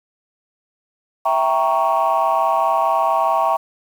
sine chord, E diminished seventh, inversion none, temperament equal, 659.3 / 784 / 932.3 / 1108.7 Hz, E5 / G5 / Bb5 / Db6, 0 / 0 / 0 / 0 cents, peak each -19 dBFS, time 1.25-3.57 s, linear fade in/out 10 ms, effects tanh soft clip ceiling -8 dBFS + 7-bit

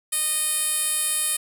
10% pulse tone with band-pass filter, 616 Hz, D#5, 17 cents flat, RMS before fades -24 dBFS, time 0.12-1.37 s, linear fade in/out 10 ms, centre 11000 Hz, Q 3.1, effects none

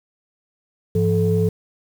sine tone cluster, 101.5 / 170.7 / 434.9 Hz, G#2 / F3 / A4, -39 / -39 / -20 cents, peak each -19 dBFS, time 0.95-1.49 s, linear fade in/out 5 ms, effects tanh soft clip ceiling -7 dBFS + 7-bit

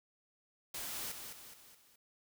white noise with echo, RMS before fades -42 dBFS, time 0.74-1.12 s, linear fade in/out 5 ms, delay 210 ms, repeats 4, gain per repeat -6 dB, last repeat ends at 1.96 s, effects none

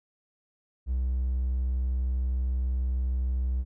triangle tone, 63.4 Hz, B1, 46 cents sharp, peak -22 dBFS, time 0.86-3.65 s, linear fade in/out 50 ms, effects tanh soft clip ceiling -19 dBFS

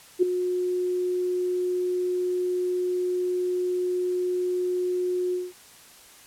sine tone with ADSR envelope, 361.6 Hz, F#4, 40 cents flat, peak -13 dBFS, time 0.19-5.53 s, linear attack 35 ms, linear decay 7 ms, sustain -10 dB, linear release 200 ms, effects white hiss -50 dBFS RMS until 6.26 s + low-pass 12000 Hz 12 dB/octave

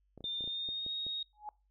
clicks, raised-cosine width 2 ms, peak -36 dBFS, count 9, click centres 0.177 / 0.207 / 0.242 / 0.408 / 0.441 / 0.476 / 0.689 / 0.864 / 1.066 s
sine tone with pitch glide, 3605 to 3747 Hz, A7 to A#7, +41 to +8 cents, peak -35 dBFS, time 0.24-1.23 s, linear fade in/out 5 ms, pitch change +67 cents, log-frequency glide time 0.37-0.93 s
sine tone with exponential growth, 841 Hz, G#5, 22 cents sharp, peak -36 dBFS, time 1.33-1.49 s, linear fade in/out 1 ms, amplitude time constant 34 ms
effects noise-tail reverb RT60 0.3 s tail -24 dB re dry + added 49 Hz sine -70 dBFS peak until 1.7 s

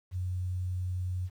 sine tone, 91.1 Hz, F#2, 26 cents flat, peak -30 dBFS, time 0.11-1.3 s, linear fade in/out 50 ms, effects 10-bit

